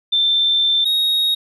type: tone pair in turn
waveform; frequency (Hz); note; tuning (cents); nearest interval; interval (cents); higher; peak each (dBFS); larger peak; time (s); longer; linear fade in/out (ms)
sine / triangle; 3561 / 3760; A7 / A#7; +20 / +14; minor second; 94; second; -13; neither; 0.12-0.85 / 0.85-1.35; first; 10
effects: resampled to 32000 Hz